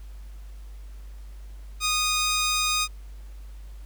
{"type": "tone", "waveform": "10% pulse", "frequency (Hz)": 1238, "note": "D#6", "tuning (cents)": -9, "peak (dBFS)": -14, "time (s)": [1.8, 2.88], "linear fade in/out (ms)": 50, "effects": ["added 50 Hz sine -38 dBFS peak until 3.85 s", "pink hiss -58 dBFS RMS until 3.85 s"]}